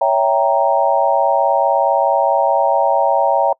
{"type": "chord", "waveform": "sine", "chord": "C# diminished seventh", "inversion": "none", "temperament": "equal with one note detuned", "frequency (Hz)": [559.8, 659.3, 784, 932.3], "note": ["C#5", "E5", "G5", "Bb5"], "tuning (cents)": [17, 0, 0, 0], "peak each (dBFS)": -17, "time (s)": [0.01, 3.53], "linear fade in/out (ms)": 5, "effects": ["noise-tail reverb RT60 0.1 s tail -26 dB re dry"]}